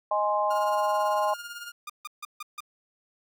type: chord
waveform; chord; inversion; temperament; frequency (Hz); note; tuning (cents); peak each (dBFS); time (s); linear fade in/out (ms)
sine; Ab major; second; equal; 622.3 / 830.6 / 1046.5; Eb5 / Ab5 / C6; 0 / 0 / 0; -27; 0.11-1.34; 5
type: tone with tremolo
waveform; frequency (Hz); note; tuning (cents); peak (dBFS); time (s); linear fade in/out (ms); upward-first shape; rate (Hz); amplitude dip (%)
sawtooth; 1414; F6; +21; -32; 0.5-1.72; 10; sine; 18; 55
type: tone bursts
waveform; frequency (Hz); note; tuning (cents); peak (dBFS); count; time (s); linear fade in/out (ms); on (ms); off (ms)
sawtooth; 1212; D#6; -46; -31; 5; 1.87-2.605; 5; 27; 150
effects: none